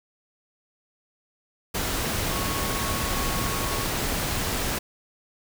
sine tone in noise, 1103 Hz, C#6, 9 cents flat, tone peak -34 dBFS, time 2.3-3.85 s, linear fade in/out 10 ms, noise pink, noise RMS -27 dBFS, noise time 1.74-4.79 s, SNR -10 dB, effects none

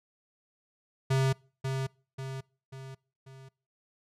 square tone with echo, 133.4 Hz, C3, 34 cents sharp, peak -24 dBFS, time 1.1-1.33 s, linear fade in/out 10 ms, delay 540 ms, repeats 4, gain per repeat -6 dB, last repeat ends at 3.49 s, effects noise-tail reverb RT60 0.4 s tail -25 dB re dry + low-pass 9000 Hz 12 dB/octave

